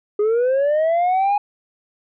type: linear sweep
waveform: sine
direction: up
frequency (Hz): 408.1 to 830.6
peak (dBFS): -12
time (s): 0.19-1.38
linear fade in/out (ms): 5
effects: tanh soft clip ceiling -14 dBFS